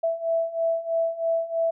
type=beating tone pair; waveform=sine; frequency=659.3 / 662.4 Hz; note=E5 / E5; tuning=0 / +8 cents; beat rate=3.1 Hz; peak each=-27 / -24 dBFS; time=0.03-1.71 s; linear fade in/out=10 ms; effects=none